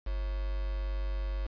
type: tone with quantisation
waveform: sine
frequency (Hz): 49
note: G1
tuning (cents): 0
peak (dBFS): -30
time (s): 0.06-1.47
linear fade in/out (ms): 10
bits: 7
effects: resampled to 11025 Hz